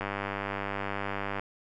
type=click train; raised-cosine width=0.5 ms; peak=-17 dBFS; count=139; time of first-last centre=0.01-1.396 s; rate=99.6 Hz; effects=none